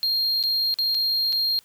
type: tone with dropouts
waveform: triangle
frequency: 4218 Hz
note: C8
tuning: 13 cents sharp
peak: -19 dBFS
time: 0.03-1.59 s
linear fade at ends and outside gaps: 0 ms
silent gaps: 0.428-0.437 / 0.741-0.787 / 0.945-0.949 / 1.324-1.328 s
effects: white hiss -57 dBFS RMS until 1.64 s